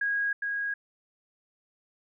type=tone with echo; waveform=sine; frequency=1643 Hz; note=G#6; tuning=19 cents flat; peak=-25 dBFS; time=0.01-0.33 s; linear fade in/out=5 ms; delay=410 ms; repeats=1; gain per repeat=-3 dB; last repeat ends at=0.74 s; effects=none